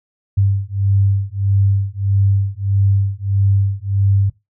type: beating tone pair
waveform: sine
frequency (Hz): 98 / 99.6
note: G2 / G2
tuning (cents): 0 / +28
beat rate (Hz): 1.6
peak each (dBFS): -16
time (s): 0.37-4.3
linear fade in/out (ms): 10
effects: noise-tail reverb RT60 0.2 s tail -19 dB re dry